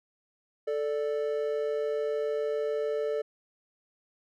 triangle tone pair together, 440 / 586.9 Hz, A4 / D5, 0 / -1 cents, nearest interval perfect fourth, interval 499 cents, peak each -27 / -30 dBFS, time 0.67-3.22 s, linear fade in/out 10 ms, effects none

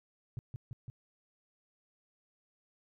sine tone with echo, 123.47 Hz, B2, in tune, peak -34 dBFS, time 0.37-0.39 s, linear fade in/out 0 ms, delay 170 ms, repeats 3, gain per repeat -2 dB, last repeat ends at 0.9 s, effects tanh soft clip ceiling -32 dBFS

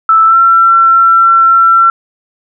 sine tone with pitch glide, 1318.5 to 1350.9 Hz, E6 to E6, 0 to +42 cents, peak -3 dBFS, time 0.09-1.9 s, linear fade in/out 2 ms, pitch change +42 cents, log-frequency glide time 0.26-0.36 s, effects none

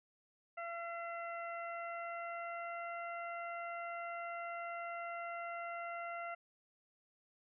20% pulse tone with pitch glide, 680 to 685.1 Hz, F5 to F5, -46 to -33 cents, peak -36 dBFS, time 0.57-6.35 s, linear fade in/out 10 ms, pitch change +13 cents, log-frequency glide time 1.42-3 s, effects resampled to 8000 Hz

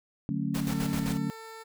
sine chord, D major seventh, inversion none, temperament just, 146.83 / 183.54 / 220.2 / 275.3 Hz, D3 / F#3 / A3 / C#4, 0 / -14 / +2 / -12 cents, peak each -33 dBFS, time 0.29-1.3 s, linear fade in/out 0 ms
pink noise with tremolo, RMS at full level -36 dBFS, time 0.54-1.18 s, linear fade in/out 10 ms, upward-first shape square, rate 7.7 Hz, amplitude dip 60%
15% pulse tone, 446.9 Hz, A4, 27 cents sharp, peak -36 dBFS, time 0.69-1.64 s, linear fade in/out 20 ms
effects none

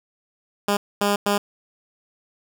10% pulse tone bursts at uneven times, 203.5 Hz, G#3, 35 cents flat, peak -10 dBFS, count 3, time 0.68-0.77 / 1.01-1.16 / 1.26-1.38 s, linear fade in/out 5 ms, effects none

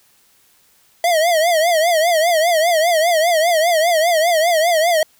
square tone with vibrato, 661 Hz, E5, 5 cents sharp, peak -13 dBFS, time 1.04-5.03 s, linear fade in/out 2 ms, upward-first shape triangle, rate 5 Hz, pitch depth 150 cents each way, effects white hiss -55 dBFS RMS until 5.19 s

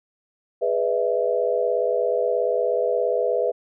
sine chord, E dominant seventh, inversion first, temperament equal with one note detuned, 415.3 / 493.9 / 602.4 / 659.3 Hz, G#4 / B4 / D5 / E5, 0 / 0 / +44 / 0 cents, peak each -26 / -22 / -28 / -25 dBFS, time 0.61-3.52 s, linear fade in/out 20 ms, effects none

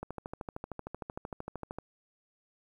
click train, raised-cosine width 1 ms, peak -24 dBFS, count 24, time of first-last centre 0.03-1.786 s, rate 13.1 Hz, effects 10-bit

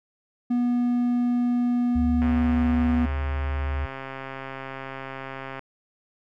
triangle tone, 243.1 Hz, B3, 27 cents flat, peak -18 dBFS, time 0.5-3.06 s, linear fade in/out 10 ms
sine tone with pitch glide, 73.42 to 72.87 Hz, D2 to D2, 0 to -13 cents, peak -24 dBFS, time 1.95-3.86 s, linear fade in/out 10 ms, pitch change -13 cents, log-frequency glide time 2.54-2.64 s
click train, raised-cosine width 0.5 ms, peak -20 dBFS, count 453, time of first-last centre 2.22-5.593 s, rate 134 Hz
effects none

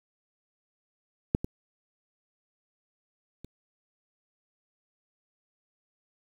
clicks, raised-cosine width 3 ms, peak -9 / -19 / -30 dBFS, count 3, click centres 1.349 / 1.445 / 3.446 s, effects 8-bit

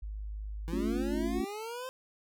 sine tone, 51.91 Hz, G#1, in tune, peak -36 dBFS, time 0.02-1.41 s, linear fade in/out 10 ms
25% pulse linear sweep, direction up, 160 to 523.3 Hz, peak -34 dBFS, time 0.68-1.89 s, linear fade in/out 0 ms
sine chord, A augmented, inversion none, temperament equal, 220 / 277.2 / 349.2 Hz, A3 / C#4 / E#4, 0 / 0 / 0 cents, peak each -35 / -34 / -34 dBFS, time 0.72-1.45 s, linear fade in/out 10 ms
effects none

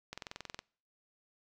click train, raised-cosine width 0.2 ms, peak -24 dBFS, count 11, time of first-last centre 0.13-0.591 s, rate 21.7 Hz, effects noise-tail reverb RT60 0.5 s tail -26 dB re dry

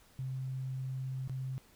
sine tone with dropouts, 131.2 Hz, C3, 5 cents sharp, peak -35 dBFS, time 0.19-1.58 s, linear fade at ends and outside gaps 0 ms, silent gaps 1.276-1.296 s, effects pink hiss -63 dBFS RMS until 1.75 s

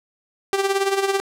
sawtooth tone with tremolo, 392 Hz, G4, in tune, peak -12 dBFS, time 0.53-1.2 s, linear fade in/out 0 ms, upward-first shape sine, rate 18 Hz, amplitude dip 65%, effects low-pass 11000 Hz 12 dB/octave + 9-bit

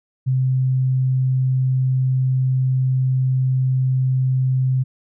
sine tone, 130 Hz, C3, 11 cents flat, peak -15 dBFS, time 0.26-4.84 s, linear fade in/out 20 ms, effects none

